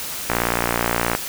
click train, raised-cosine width 0.5 ms, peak -3 dBFS, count 51, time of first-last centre 0.3-1.15 s, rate 58.8 Hz, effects white hiss -29 dBFS RMS until 1.28 s

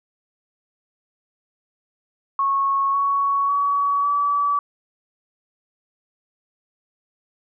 sine tone with pitch steps, 1100 / 1116 / 1132.2 / 1148.7 Hz, C#6 / C#6 / C#6 / D6, -14 / +11 / +36 / -39 cents, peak -17 dBFS, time 2.39-4.59 s, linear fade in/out 2 ms, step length 550 ms, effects none

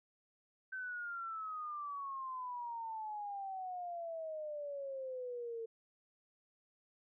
sine exponential sweep, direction down, 1543 to 449.8 Hz, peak -40 dBFS, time 0.72-5.66 s, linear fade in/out 10 ms, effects none

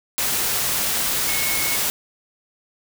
sine tone in noise, 2191 Hz, C#7, 21 cents flat, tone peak -27 dBFS, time 1.28-1.76 s, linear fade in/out 0 ms, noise white, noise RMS -22 dBFS, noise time 0.18-1.9 s, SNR -8 dB, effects none

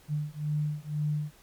sine beating tone pair, 148.9 / 150.9 Hz, D3 / D3, +24 / +47 cents, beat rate 2 Hz, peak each -31 dBFS, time 0.08-1.32 s, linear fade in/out 50 ms, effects pink hiss -58 dBFS RMS until 1.42 s + MP3 96 kbps

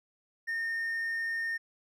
triangle tone, 1828 Hz, A#6, 34 cents flat, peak -28 dBFS, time 0.47-1.58 s, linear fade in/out 20 ms, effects tanh soft clip ceiling -24 dBFS

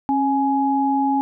sine tone pair together, 272.2 / 837.2 Hz, C#4 / G#5, -31 / +14 cents, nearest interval octave + perfect fifth, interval 1945 cents, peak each -19 dBFS, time 0.09-1.21 s, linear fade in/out 0 ms, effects none

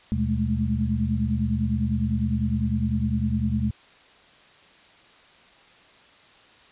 sine tone cluster, 77.8 / 123.9 / 207.9 / 217.8 Hz, D#2 / B2 / G#3 / A3, 0 / +6 / +2 / -17 cents, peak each -27 dBFS, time 0.12-3.71 s, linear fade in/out 0 ms, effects white hiss -53 dBFS RMS until 6.71 s + resampled to 8000 Hz

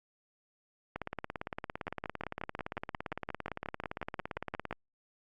two click trains, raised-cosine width 0.5 ms, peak -22 / -21 dBFS, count 17 / 67, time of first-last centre 1.88-4.727 / 0.96-4.71 s, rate 5.62 / 17.6 Hz, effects Opus 48 kbps

